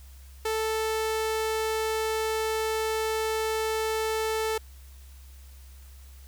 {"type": "tone", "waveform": "sawtooth", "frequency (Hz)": 440, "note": "A4", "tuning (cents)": 0, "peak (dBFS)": -22, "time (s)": [0.45, 4.58], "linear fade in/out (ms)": 5, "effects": ["added 66 Hz sine -45 dBFS peak until 6.27 s", "white hiss -57 dBFS RMS until 6.27 s"]}